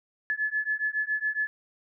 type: beating tone pair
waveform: sine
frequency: 1716 / 1723.2 Hz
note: A6 / A6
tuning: -44 / -37 cents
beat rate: 7.2 Hz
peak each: -29 dBFS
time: 0.3-1.47 s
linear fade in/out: 0 ms
effects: none